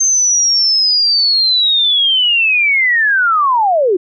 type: linear sweep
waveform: sine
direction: down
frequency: 6340 to 338.7 Hz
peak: -9 dBFS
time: 0-3.97 s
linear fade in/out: 10 ms
effects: none